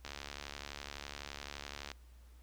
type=click train; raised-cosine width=0.2 ms; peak=-25 dBFS; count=135; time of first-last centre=0.05-1.916 s; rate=71.8 Hz; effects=added 60 Hz sine -55 dBFS peak until 2.42 s + pink hiss -69 dBFS RMS until 2.42 s